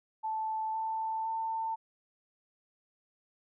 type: tone with pitch steps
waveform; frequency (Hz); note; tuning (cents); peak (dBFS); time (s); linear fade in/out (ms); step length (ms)
sine; 877 / 886.2 / 895.4; A5 / A5 / A5; -6 / +12 / +30; -31; 0.23-1.76; 20; 510
effects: none